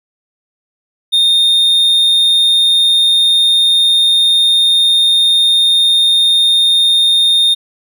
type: tone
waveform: triangle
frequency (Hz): 3661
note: A#7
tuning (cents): -32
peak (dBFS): -6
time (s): 1.12-7.55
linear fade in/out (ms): 20
effects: none